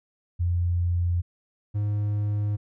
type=tone pair in turn; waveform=sine / triangle; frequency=87.31 / 103.83 Hz; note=F2 / G#2; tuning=0 / 0 cents; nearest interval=minor third; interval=300 cents; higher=second; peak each=-21 dBFS; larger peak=neither; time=0.39-1.22 / 1.74-2.57 s; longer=neither; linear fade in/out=20 ms; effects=none